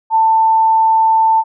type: tone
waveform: sine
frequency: 890 Hz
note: A5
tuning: 20 cents sharp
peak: -8 dBFS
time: 0.1-1.44 s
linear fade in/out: 50 ms
effects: none